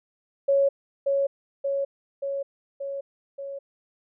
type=tone with echo; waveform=sine; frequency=554.4 Hz; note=C#5; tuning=in tune; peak=-17 dBFS; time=0.48-0.69 s; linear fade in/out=10 ms; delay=580 ms; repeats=5; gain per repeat=-3 dB; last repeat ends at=3.59 s; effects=none